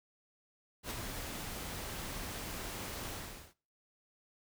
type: noise with ADSR envelope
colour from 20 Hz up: pink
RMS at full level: -38 dBFS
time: 0.83-3.54 s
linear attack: 75 ms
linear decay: 16 ms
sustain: -4 dB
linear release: 420 ms
effects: noise-tail reverb RT60 0.4 s tail -22 dB re dry